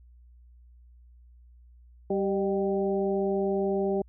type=harmonic tone with a mistuned harmonic; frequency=195.2 Hz; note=G3; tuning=7 cents flat; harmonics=1 / 2 / 3 / 4; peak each=-30 / -26 / -33 / -36 dBFS; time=2.1-4.02 s; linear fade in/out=5 ms; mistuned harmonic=3; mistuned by=+55 cents; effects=added 60 Hz sine -51 dBFS peak until 4.08 s